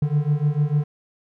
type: beating tone pair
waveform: triangle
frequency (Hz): 144.5 / 151.2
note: D3 / D#3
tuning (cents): -28 / -49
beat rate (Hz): 6.7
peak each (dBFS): -19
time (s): 0.02-0.84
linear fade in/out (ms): 5
effects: none